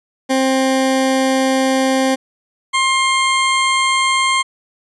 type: tone pair in turn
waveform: 20% pulse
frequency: 264.1 / 1061.3 Hz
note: C4 / C6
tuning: +16 / +24 cents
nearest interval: 2 octaves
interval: 2408 cents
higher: second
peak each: -8 dBFS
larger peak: neither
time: 0.29-2.16 / 2.73-4.43 s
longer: first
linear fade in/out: 20 ms
effects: resampled to 24000 Hz